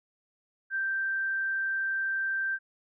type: tone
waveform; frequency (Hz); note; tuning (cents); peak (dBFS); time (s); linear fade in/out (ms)
sine; 1568; G6; 0; -27; 0.7-2.59; 50
effects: none